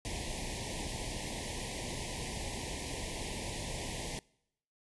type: band-stop noise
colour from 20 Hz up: pink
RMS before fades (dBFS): -39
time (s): 0.05-4.19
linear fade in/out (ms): 0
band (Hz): 1000 to 1800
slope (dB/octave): 96
effects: noise-tail reverb RT60 0.8 s tail -25 dB re dry + resampled to 24000 Hz